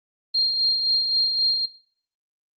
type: tone with tremolo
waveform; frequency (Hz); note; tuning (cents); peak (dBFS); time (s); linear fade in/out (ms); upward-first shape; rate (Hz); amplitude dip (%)
sine; 4209; C8; +9; -17; 0.34-1.66; 10; sine; 3.8; 50
effects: noise-tail reverb RT60 0.5 s tail -17 dB re dry + Opus 24 kbps